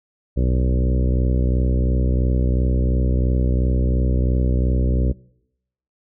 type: harmonic tone with a mistuned harmonic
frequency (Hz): 62.9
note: B1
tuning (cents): +32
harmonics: 1 / 2 / 3 / 4 / 5 / 6 / 7 / 8 / 9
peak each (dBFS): -17 / -23 / -27 / -29 / -31 / -33 / -34 / -35 / -36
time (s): 0.36-5.13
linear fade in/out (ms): 20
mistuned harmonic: 1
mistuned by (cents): +27
effects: noise-tail reverb RT60 0.8 s tail -23 dB re dry